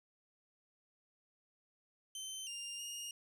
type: tone with pitch steps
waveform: 20% pulse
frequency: 3086 / 2801 / 2842 Hz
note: G7 / F7 / F7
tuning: -28 / +4 / +30 cents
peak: -37 dBFS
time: 2.15-3.11 s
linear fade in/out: 2 ms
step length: 320 ms
effects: none